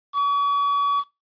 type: tone with quantisation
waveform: triangle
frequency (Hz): 1135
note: C#6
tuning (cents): +41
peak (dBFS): -16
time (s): 0.13-1.04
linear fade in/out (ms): 50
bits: 7
effects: noise-tail reverb RT60 0.2 s tail -17 dB re dry + resampled to 11025 Hz